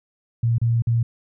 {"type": "tone with dropouts", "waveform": "sine", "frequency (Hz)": 116.54, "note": "A#2", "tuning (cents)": 0, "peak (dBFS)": -16, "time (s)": [0.43, 1.03], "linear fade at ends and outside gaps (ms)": 5, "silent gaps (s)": [[0.583, 0.615], [0.822, 0.87]], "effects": []}